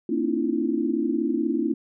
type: tone cluster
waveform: sine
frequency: 230.2 / 266.6 / 298.5 / 323.2 / 343 Hz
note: A#3 / C4 / D4 / E4 / F4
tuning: -22 / +33 / +28 / -34 / -31 cents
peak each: -28 dBFS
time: 0.09-1.74 s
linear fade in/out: 5 ms
effects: none